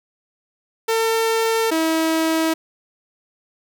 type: tone pair in turn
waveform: sawtooth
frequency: 450.9 / 322.3 Hz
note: A4 / E4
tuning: +42 / -39 cents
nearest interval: tritone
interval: 581 cents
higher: first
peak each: -13 dBFS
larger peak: neither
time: 0.88-1.71 / 1.71-2.54 s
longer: neither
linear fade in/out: 10 ms
effects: none